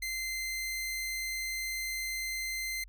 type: tone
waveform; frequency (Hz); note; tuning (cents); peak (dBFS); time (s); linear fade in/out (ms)
sawtooth; 2077; C7; -13; -30; 0.02-2.84; 5
effects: added 44 Hz sine -49 dBFS peak until 2.88 s